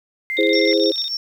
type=tone; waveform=sine; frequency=2093 Hz; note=C7; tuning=in tune; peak=-21 dBFS; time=0.3-0.73 s; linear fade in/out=0 ms
type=tone bursts; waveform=sine; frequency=3672 Hz; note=A#7; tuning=27 cents flat; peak=-23 dBFS; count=12; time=0.37-1.081 s; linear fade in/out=0 ms; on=40 ms; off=21 ms
type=chord; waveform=sine; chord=E augmented; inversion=none; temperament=equal; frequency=329.6 / 415.3 / 523.3 Hz; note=E4 / G#4 / B#4; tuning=0 / 0 / 0 cents; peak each=-19 dBFS; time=0.38-0.92 s; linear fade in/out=10 ms
type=tone with tremolo; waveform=sine; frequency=5460 Hz; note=F8; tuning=40 cents flat; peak=-20 dBFS; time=0.53-1.17 s; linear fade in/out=2 ms; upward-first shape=sine; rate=6.9 Hz; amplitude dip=65%
effects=8-bit